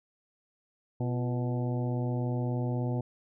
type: harmonic tone with a mistuned harmonic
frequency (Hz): 123.6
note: B2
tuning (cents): +2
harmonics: 1 / 2 / 3 / 4 / 5 / 6 / 7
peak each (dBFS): -29 / -35 / -39 / -41 / -43 / -45 / -46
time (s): 1-3.01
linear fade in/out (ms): 5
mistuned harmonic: 3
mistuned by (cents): -79
effects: none